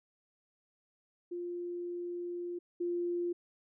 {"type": "tone pair in turn", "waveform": "sine", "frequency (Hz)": [350.1, 348.7], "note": ["F4", "F4"], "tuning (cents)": [4, -3], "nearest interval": "unison", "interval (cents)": 7, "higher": "first", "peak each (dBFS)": [-36, -31], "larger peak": "second", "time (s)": [[1.31, 2.59], [2.8, 3.33]], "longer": "first", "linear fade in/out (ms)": 10, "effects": []}